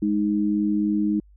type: tone pair together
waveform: sine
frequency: 207.7 / 311.2 Hz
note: G#3 / D#4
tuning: 0 / 0 cents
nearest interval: perfect fifth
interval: 700 cents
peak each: -22 dBFS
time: 0.02-1.2 s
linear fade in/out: 5 ms
effects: added 50 Hz sine -49 dBFS peak until 1.36 s